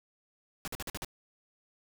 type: noise bursts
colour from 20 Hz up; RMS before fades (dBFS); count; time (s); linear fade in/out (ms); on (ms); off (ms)
pink; -38; 6; 0.65-1.047; 0; 27; 47
effects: none